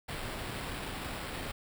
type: noise with sample-and-hold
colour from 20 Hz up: pink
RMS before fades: -39 dBFS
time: 0.08-1.52 s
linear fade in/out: 10 ms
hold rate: 6300 Hz
effects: none